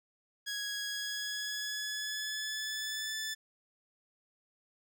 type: tone with pitch glide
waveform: 15% pulse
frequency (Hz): 1661.2 to 1749.8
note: G#6 to A6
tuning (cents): 0 to -10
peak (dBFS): -29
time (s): 0.46-3.35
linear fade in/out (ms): 20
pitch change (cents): +90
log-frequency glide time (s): 0.88-3.15
effects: none